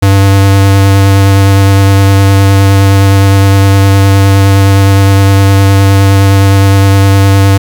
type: tone with vibrato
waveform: square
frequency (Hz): 98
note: G2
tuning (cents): 0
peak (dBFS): -3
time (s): 0.02-7.58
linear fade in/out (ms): 10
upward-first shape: sine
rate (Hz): 9.7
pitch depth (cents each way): 13
effects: 7-bit